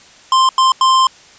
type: tone bursts at uneven times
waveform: square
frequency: 1046.5 Hz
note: C6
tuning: in tune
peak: -9 dBFS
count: 3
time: 0.32-0.49 / 0.58-0.72 / 0.81-1.07 s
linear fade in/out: 2 ms
effects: white hiss -43 dBFS RMS until 1.38 s + resampled to 16000 Hz